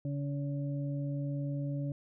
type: harmonic tone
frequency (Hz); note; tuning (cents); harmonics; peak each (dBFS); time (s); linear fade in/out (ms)
141.8; C#3; +40; 1 / 2 / 4; -33 / -39 / -45; 0.05-1.92; 2
effects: none